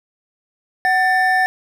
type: tone pair together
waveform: triangle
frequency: 748 / 1779.1 Hz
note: F#5 / A6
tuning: +19 / +19 cents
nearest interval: octave + minor third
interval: 1500 cents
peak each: -14 dBFS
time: 0.85-1.46 s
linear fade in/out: 0 ms
effects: none